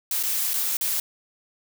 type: noise with dropouts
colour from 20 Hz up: blue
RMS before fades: -25 dBFS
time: 0.11-1 s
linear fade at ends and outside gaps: 2 ms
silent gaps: 0.229-0.234 / 0.535-0.539 / 0.77-0.81 s
effects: none